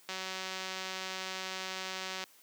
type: click train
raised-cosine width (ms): 0.2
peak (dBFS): -21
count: 405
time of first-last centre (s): 0.09-2.239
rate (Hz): 188
effects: white hiss -61 dBFS RMS until 2.42 s + high-pass 200 Hz 12 dB/octave